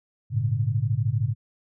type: tone cluster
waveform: sine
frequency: 102.7 / 115.5 / 141.8 Hz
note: G#2 / A#2 / C#3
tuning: -19 / -16 / +40 cents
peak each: -26 / -24 / -28 dBFS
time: 0.3-1.35 s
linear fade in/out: 50 ms
effects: none